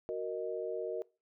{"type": "chord", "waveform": "sine", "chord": "D# minor", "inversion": "first", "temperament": "equal", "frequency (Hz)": [370, 466.2, 622.3], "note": ["F#4", "A#4", "D#5"], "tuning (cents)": [0, 0, 0], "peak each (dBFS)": [-39, -37, -40], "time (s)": [0.09, 1.02], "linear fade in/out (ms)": 0, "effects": ["noise-tail reverb RT60 0.3 s tail -23 dB re dry"]}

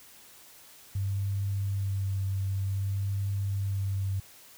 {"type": "tone with vibrato", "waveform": "sine", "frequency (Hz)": 98, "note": "G2", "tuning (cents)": 0, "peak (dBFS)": -27, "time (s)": [0.95, 4.2], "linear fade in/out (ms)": 5, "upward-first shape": "sine", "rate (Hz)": 0.53, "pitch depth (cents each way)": 20, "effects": ["white hiss -53 dBFS RMS until 4.57 s"]}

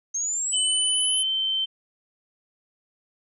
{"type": "linear sweep", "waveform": "sine", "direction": "up", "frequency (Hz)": [6350, 10790], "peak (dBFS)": -24, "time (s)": [0.14, 1.23], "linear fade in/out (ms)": 10}
{"type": "tone with pitch glide", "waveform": "sine", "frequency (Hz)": [3006, 3099], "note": ["F#7", "G7"], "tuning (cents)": [27, -21], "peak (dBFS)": -22, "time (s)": [0.52, 1.66], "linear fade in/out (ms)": 20, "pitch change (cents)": 52, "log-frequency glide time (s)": [1.07, 1.3]}
{"effects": []}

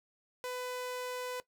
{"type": "tone", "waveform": "sawtooth", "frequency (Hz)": 500, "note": "B4", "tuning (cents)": 21, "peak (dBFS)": -33, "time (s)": [0.44, 1.4], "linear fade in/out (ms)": 0, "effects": ["noise-tail reverb RT60 0.1 s tail -17 dB re dry"]}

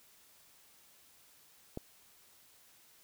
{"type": "click", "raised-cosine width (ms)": 2, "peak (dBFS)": -25, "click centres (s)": 1.774, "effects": ["white hiss -63 dBFS RMS until 3.03 s"]}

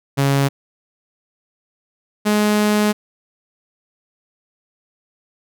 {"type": "tone pair in turn", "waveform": "sawtooth", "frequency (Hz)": [138.59, 210], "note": ["C#3", "G#3"], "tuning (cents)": [0, 19], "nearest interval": "perfect fifth", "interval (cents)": 719, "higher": "second", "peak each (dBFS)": -10, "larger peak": "neither", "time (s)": [[0.17, 0.49], [2.25, 2.93]], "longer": "second", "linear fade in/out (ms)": 20, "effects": []}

